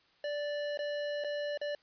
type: tone with dropouts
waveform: square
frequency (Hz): 585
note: D5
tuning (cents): -7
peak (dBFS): -34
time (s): 0.24-1.75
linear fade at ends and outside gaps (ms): 2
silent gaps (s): 0.774-0.79 / 1.239-1.245 / 1.575-1.614
effects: white hiss -67 dBFS RMS until 1.82 s + resampled to 11025 Hz